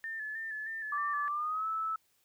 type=tone with vibrato; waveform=sine; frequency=1761 Hz; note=A6; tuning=1 cent sharp; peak=-36 dBFS; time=0.04-1.28 s; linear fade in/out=0 ms; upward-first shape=square; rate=3.2 Hz; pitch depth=37 cents each way
type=tone with pitch glide; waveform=sine; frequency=1166 to 1308.8 Hz; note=D6 to E6; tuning=-13 to -13 cents; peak=-31 dBFS; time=0.92-1.96 s; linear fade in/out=5 ms; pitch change=+200 cents; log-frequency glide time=1.29-1.67 s
effects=white hiss -72 dBFS RMS until 2.24 s